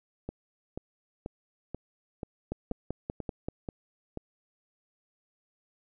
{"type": "two click trains", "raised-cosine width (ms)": 2, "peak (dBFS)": [-22, -19], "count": [9, 6], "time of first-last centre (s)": [[0.29, 4.173], [2.52, 3.485]], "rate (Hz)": [2.06, 5.18], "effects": []}